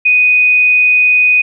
sine tone, 2489 Hz, D#7, in tune, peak -6 dBFS, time 0.05-1.42 s, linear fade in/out 10 ms, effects none

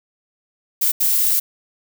violet noise bursts at uneven times, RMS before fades -17 dBFS, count 2, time 0.81-0.92 / 1-1.4 s, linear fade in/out 10 ms, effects none

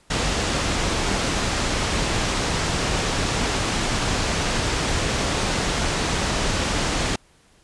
pink low-pass noise, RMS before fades -23 dBFS, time 0.1-7.16 s, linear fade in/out 5 ms, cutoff 7900 Hz, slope 24 dB/octave, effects pink hiss -57 dBFS RMS until 7.63 s + resampled to 24000 Hz

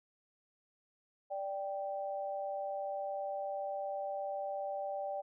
sine tone pair together, 586.8 / 784 Hz, D5 / G5, -2 / 0 cents, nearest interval perfect fourth, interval 502 cents, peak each -38 / -39 dBFS, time 1.3-5.22 s, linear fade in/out 20 ms, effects none

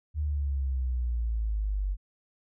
sine exponential sweep, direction down, 76.6 to 47.11 Hz, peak -26 dBFS, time 0.14-1.97 s, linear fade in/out 50 ms, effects none

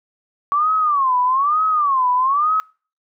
sine tone with vibrato, 1125 Hz, C#6, 25 cents sharp, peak -14 dBFS, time 0.52-2.6 s, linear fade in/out 0 ms, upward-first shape sine, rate 1.1 Hz, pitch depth 220 cents each way, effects noise-tail reverb RT60 0.4 s tail -25 dB re dry

